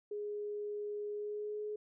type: tone with pitch glide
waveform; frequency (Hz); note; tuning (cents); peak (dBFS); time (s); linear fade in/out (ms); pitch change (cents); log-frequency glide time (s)
sine; 415.3 to 421.8; G#4 to G#4; 0 to +27; -37; 0.11-1.76; 5; +27; 1.12-1.62
effects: none